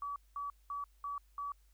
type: tone bursts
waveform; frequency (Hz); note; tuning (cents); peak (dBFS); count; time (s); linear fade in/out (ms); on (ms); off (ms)
sine; 1143; D6; -47; -37; 5; 0.02-1.52; 2; 140; 200
effects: added 50 Hz sine -63 dBFS peak until 1.73 s + white hiss -75 dBFS RMS until 1.73 s